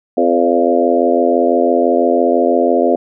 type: harmonic tone with a mistuned harmonic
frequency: 86 Hz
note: F2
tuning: 26 cents flat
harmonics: 3 / 4 / 5 / 6 / 7 / 8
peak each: -17 / -17 / -17 / -17 / -17 / -17 dBFS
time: 0.17-2.96 s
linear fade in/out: 5 ms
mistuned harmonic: 7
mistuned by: -24 cents
effects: none